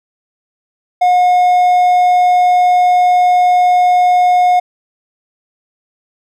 triangle tone, 721 Hz, F#5, 45 cents flat, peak -5 dBFS, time 1.01-4.6 s, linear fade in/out 10 ms, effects none

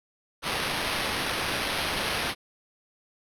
white noise with sample-and-hold, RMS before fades -29 dBFS, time 0.42-2.35 s, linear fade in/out 50 ms, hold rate 7350 Hz, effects low-pass 12000 Hz 12 dB/octave

